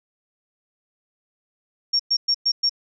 sine tone bursts, 5530 Hz, F8, 18 cents flat, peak -16 dBFS, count 5, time 1.93-2.695 s, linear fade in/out 10 ms, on 65 ms, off 110 ms, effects none

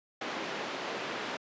pink band-pass noise, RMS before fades -37 dBFS, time 0.21-1.37 s, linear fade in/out 5 ms, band 280 to 3400 Hz, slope 12 dB/octave, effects high-pass 150 Hz 12 dB/octave + resampled to 16000 Hz

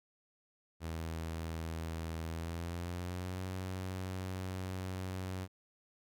sawtooth tone with pitch glide, 81.6 to 93.19 Hz, E2 to F#2, -17 to +13 cents, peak -34 dBFS, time 0.8-5.48 s, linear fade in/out 50 ms, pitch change +230 cents, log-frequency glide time 2.29-3.44 s, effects none

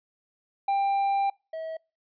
triangle tone pair in turn, 792 / 643.6 Hz, G5 / E5, +18 / -42 cents, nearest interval major third, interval 360 cents, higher first, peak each -20 / -30 dBFS, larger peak first, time 0.68-1.3 / 1.53-1.77 s, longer first, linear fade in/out 5 ms, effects noise-tail reverb RT60 0.3 s tail -26 dB re dry + resampled to 11025 Hz

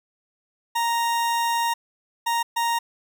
40% pulse tone bursts at uneven times, 932.3 Hz, A#5, in tune, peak -20 dBFS, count 3, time 0.75-1.74 / 2.26-2.43 / 2.56-2.79 s, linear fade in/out 10 ms, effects none

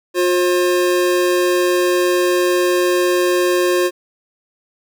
square tone pair together, 357.1 / 535 Hz, F4 / C5, +39 / +38 cents, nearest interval perfect fifth, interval 699 cents, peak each -15 / -20 dBFS, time 0.14-3.91 s, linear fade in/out 50 ms, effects none

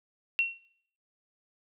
sine tone with exponential decay, 2728 Hz, F7, 41 cents flat, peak -20 dBFS, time 0.39-0.65 s, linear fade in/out 0 ms, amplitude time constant 55 ms, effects noise-tail reverb RT60 0.7 s tail -22 dB re dry

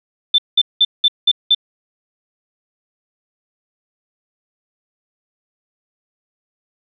sine tone bursts, 3543 Hz, A7, 11 cents sharp, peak -8 dBFS, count 6, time 0.34-1.548 s, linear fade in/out 5 ms, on 43 ms, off 190 ms, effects none

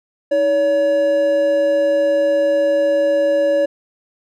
triangle tone pair together, 317.7 / 566 Hz, D#4 / C#5, +36 / +36 cents, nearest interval minor seventh, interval 1000 cents, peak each -22 / -11 dBFS, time 0.31-3.66 s, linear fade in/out 10 ms, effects none

